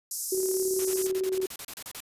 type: band-pass noise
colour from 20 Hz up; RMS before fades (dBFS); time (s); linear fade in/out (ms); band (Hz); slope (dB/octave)
white; -34; 0.11-1.07; 2; 5300 to 13000; 48
type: tone with tremolo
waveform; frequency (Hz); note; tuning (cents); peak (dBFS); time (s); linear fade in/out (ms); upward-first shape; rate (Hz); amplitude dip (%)
sine; 376.7; F#4; +31; -24; 0.32-1.46; 5; square; 18; 35
type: noise bursts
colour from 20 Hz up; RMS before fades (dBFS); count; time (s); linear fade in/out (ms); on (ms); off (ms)
white; -39; 14; 0.79-2.004; 2; 57; 32
effects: resampled to 32000 Hz